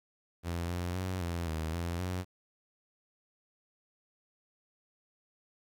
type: tone with pitch steps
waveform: sawtooth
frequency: 85.5 / 88.1 / 92.8 / 85.5 / 79.5 / 85.6 / 91.1 Hz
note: F2 / F2 / F#2 / F2 / D#2 / F2 / F#2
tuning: -36 / +16 / +6 / -36 / +38 / -34 / -26 cents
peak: -29 dBFS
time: 0.43-2.25 s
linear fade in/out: 50 ms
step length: 260 ms
effects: 11-bit